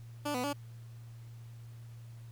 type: tone with pitch steps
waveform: 15% pulse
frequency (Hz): 292.6 / 249.2 / 287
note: D4 / B3 / D4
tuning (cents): -6 / +16 / -40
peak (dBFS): -26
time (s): 0.25-0.532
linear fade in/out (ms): 10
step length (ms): 94
effects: added 116 Hz sine -46 dBFS peak until 2.31 s + pink hiss -64 dBFS RMS until 2.31 s